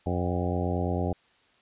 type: harmonic tone with a mistuned harmonic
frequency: 89 Hz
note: F2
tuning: 33 cents sharp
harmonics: 1 / 2 / 3 / 4 / 5 / 6 / 7 / 8 / 9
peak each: -29 / -32 / -34 / -35 / -36 / -37 / -37 / -38 / -39 dBFS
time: 0.06-1.13 s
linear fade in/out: 5 ms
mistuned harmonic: 8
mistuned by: +57 cents
effects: white hiss -63 dBFS RMS until 1.61 s + resampled to 8000 Hz